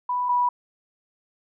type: tone pair in turn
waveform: sine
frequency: 987.8 / 979.3 Hz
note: B5 / B5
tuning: 0 / -15 cents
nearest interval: unison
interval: 15 cents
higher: first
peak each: -22 / -18 dBFS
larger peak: second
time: 0.09-0.29 / 0.29-0.49 s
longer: neither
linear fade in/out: 5 ms
effects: none